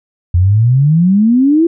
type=exponential sweep; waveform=sine; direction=up; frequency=84.5 to 343.7 Hz; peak=-6 dBFS; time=0.34-1.67 s; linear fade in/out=5 ms; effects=none